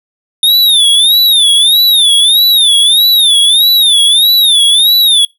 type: tone with vibrato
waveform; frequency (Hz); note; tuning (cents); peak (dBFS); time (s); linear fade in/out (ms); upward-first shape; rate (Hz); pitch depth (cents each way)
square; 3629; A#7; -47; -5; 0.43-5.25; 2; sine; 1.6; 150
effects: noise-tail reverb RT60 0.2 s tail -24 dB re dry